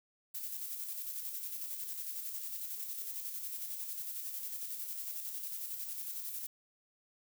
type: noise with tremolo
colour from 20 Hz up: violet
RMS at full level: -40 dBFS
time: 0.34-6.47 s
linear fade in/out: 10 ms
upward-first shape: square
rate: 11 Hz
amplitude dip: 35%
effects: none